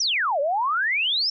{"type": "exponential two-way sweep", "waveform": "sine", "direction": "down then up", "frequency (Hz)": [6050, 543, 5490], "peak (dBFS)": -20, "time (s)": [0, 1.3], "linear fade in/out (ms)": 5, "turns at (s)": 0.4, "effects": []}